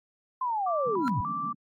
sine linear sweep, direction down, 1046.5 to 82.41 Hz, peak -26 dBFS, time 0.41-1.21 s, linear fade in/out 5 ms
sine tone with vibrato, 1073 Hz, C6, 43 cents sharp, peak -29 dBFS, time 0.66-1.53 s, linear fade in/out 10 ms, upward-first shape square, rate 1.7 Hz, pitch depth 150 cents each way
white band-pass noise, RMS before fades -41 dBFS, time 0.85-1.55 s, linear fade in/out 20 ms, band 140 to 280 Hz, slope 96 dB/octave
triangle tone with exponential growth, 1369 Hz, F6, 35 cents flat, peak -23 dBFS, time 0.99-1.08 s, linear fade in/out 0 ms, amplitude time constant 19 ms
effects AAC 48 kbps

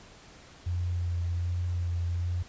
sine tone with vibrato, 87.31 Hz, F2, in tune, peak -27 dBFS, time 0.66-2.43 s, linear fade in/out 10 ms, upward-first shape sine, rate 1.3 Hz, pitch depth 20 cents each way, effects pink hiss -52 dBFS RMS until 2.48 s + resampled to 16000 Hz

